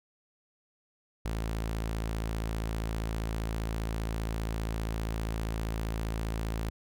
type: tone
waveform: sawtooth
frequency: 55.1 Hz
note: A1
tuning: 3 cents sharp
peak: -27 dBFS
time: 1.25-6.7 s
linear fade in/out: 5 ms
effects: none